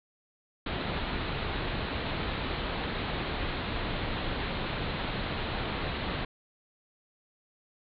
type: low-pass noise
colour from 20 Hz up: pink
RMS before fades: -33 dBFS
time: 0.66-6.25 s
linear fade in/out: 5 ms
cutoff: 4200 Hz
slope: 96 dB/octave
effects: none